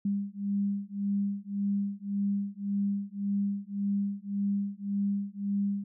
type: beating tone pair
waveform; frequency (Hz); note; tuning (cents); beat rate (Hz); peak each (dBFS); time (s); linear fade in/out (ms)
sine; 199.6 / 201.4; G3 / G3; +32 / +47; 1.8; -31; 0.05-5.84; 5
effects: none